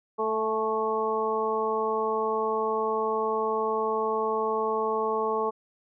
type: harmonic tone with a mistuned harmonic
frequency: 220 Hz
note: A3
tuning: in tune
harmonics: 1 / 2 / 3 / 4 / 5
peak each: -38 / -27 / -35 / -31 / -30 dBFS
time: 0.18-5.51 s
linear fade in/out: 20 ms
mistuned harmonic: 4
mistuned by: -22 cents
effects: none